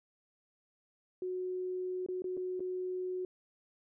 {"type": "tone with dropouts", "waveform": "sine", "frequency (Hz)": 367.2, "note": "F#4", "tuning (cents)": -13, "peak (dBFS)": -34, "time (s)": [1.22, 3.25], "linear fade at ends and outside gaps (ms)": 2, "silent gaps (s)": [[2.063, 2.086], [2.221, 2.242], [2.369, 2.374], [2.596, 2.604]], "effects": []}